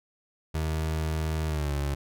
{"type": "tone with pitch glide", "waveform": "30% pulse", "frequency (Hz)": [78.7, 70.93], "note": ["D#2", "C#2"], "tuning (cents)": [20, 40], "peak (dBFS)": -24, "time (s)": [0.54, 1.95], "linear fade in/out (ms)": 10, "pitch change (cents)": -180, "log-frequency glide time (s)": [1.46, 1.74], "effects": []}